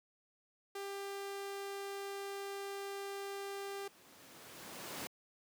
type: tone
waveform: sawtooth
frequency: 396.8 Hz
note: G4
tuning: 21 cents sharp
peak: -37 dBFS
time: 0.75-3.88 s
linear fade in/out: 5 ms
type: noise with exponential growth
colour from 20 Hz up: pink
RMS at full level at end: -41 dBFS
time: 2.95-5.07 s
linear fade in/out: 1 ms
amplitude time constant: 460 ms
effects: high-pass 200 Hz 12 dB/octave